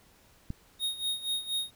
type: click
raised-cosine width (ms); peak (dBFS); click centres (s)
5; -22; 0.504
type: tone with tremolo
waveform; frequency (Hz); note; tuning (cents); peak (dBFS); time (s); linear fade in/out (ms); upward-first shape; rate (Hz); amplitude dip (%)
square; 3729; A#7; 0; -28; 0.79-1.71; 50; sine; 4.2; 80
effects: pink hiss -61 dBFS RMS until 1.75 s